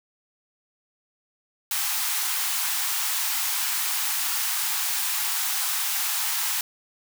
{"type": "high-pass noise", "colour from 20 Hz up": "white", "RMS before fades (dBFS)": -26, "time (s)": [1.71, 6.61], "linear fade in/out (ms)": 2, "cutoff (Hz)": 750, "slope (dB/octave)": 96, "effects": []}